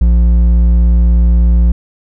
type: tone with hard clipping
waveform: sine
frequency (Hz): 58.27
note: A#1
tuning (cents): 0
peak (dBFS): -7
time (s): 0.01-1.72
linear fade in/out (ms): 5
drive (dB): 6
effects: none